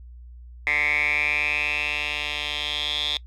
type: tone with band-pass filter sweep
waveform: 10% pulse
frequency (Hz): 148.2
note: D3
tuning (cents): +16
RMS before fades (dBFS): -25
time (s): 0.67-3.17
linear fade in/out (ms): 0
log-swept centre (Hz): 2100 to 3500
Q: 9.2
effects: noise-tail reverb RT60 0.1 s tail -22 dB re dry + added 60 Hz sine -40 dBFS peak until 3.26 s

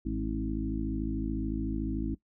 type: harmonic tone with a mistuned harmonic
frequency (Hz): 53.7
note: A1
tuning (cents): -41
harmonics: 1 / 2 / 3 / 4 / 5 / 6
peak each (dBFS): -34 / -41 / -42 / -37 / -35 / -36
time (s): 0.05-2.15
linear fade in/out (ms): 10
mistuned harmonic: 4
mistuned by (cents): -33
effects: noise-tail reverb RT60 0.1 s tail -18 dB re dry

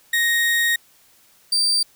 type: tone pair in turn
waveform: 35% pulse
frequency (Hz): 1868 / 4673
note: A#6 / D8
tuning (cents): +3 / -9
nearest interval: octave + major third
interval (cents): 1588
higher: second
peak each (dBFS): -15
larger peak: neither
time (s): 0.13-0.76 / 1.52-1.83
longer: first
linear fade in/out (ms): 5
effects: white hiss -55 dBFS RMS until 1.95 s

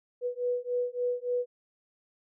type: beating tone pair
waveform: sine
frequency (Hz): 489.4 / 492.9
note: B4 / B4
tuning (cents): -16 / -3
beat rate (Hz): 3.5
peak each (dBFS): -31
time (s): 0.21-1.46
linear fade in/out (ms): 50
effects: none

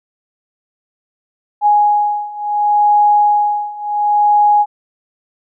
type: beating tone pair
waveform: sine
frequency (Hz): 830.6 / 831.3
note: G#5 / G#5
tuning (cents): 0 / +1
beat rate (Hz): 0.7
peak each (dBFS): -14 / -12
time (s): 1.61-4.66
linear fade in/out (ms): 50
effects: none

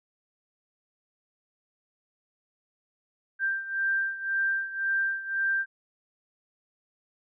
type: beating tone pair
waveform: sine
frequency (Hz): 1577 / 1578.9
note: G6 / G6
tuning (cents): +10 / +12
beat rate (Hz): 1.9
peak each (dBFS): -27 / -31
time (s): 3.39-5.66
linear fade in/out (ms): 50
effects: none

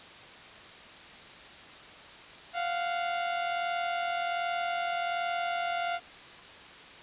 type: tone pair together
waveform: sawtooth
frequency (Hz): 695 / 736.3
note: F5 / F#5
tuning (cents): -9 / -9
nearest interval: minor second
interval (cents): 100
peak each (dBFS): -26 / -33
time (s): 2.53-6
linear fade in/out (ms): 50
effects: white hiss -48 dBFS RMS until 7.02 s + resampled to 8000 Hz

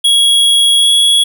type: tone with pitch glide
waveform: square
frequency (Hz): 3322 to 3347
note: G#7 to G#7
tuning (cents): 0 to +13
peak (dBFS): -7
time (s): 0.04-1.24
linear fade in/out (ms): 10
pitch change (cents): +13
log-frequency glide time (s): 0.77-0.9
effects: none

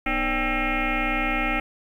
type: tone with frequency modulation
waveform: sine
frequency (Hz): 1057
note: C6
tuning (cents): +17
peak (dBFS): -21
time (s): 0.06-1.6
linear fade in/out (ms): 5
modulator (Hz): 272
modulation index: 5.5
effects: 9-bit

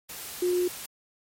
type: tone in noise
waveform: sine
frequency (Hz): 358.4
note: F4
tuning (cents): +45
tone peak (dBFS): -22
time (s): 0.42-0.68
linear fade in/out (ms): 5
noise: white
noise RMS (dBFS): -39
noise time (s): 0.09-0.86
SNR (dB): +14
effects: MP3 64 kbps

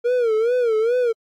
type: tone with vibrato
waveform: triangle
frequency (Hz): 466.2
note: A#4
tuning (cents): 0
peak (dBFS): -14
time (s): 0.04-1.13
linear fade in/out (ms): 20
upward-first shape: sine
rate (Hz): 2.4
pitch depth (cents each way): 130
effects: AAC 64 kbps

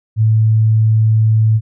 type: tone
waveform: sine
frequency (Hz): 110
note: A2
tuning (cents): 0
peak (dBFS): -8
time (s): 0.16-1.61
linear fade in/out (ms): 50
effects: none

